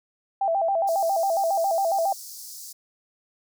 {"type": "tone with vibrato", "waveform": "sine", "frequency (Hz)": 722, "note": "F#5", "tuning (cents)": -43, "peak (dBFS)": -20, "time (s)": [0.41, 2.13], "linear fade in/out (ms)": 5, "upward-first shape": "square", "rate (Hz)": 7.3, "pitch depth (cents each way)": 150}
{"type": "high-pass noise", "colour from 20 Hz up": "pink", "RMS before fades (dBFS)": -40, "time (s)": [0.87, 2.73], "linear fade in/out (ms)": 10, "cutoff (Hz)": 4700, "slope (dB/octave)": 48}
{"effects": []}